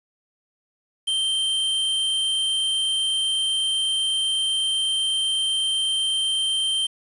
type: tone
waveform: square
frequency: 3136 Hz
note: G7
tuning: in tune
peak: -21 dBFS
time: 1.07-6.87 s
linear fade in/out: 10 ms
effects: resampled to 24000 Hz + 8-bit